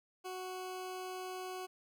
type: tone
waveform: 20% pulse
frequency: 370 Hz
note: F#4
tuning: in tune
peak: -36 dBFS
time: 0.24-1.67 s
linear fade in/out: 20 ms
effects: none